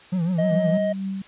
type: tone with vibrato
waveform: triangle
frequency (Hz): 174.6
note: F3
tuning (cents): 0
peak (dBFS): -18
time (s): 0.12-0.78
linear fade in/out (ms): 10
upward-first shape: triangle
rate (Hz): 6.6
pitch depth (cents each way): 150
type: tone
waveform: triangle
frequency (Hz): 628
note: D#5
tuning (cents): +16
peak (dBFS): -19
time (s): 0.38-0.93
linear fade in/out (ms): 10
type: tone with tremolo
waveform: sine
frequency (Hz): 193.3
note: G3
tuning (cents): -24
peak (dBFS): -24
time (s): 0.51-1.22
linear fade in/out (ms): 5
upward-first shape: triangle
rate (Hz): 4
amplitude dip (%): 35
effects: white hiss -48 dBFS RMS until 1.27 s + resampled to 8000 Hz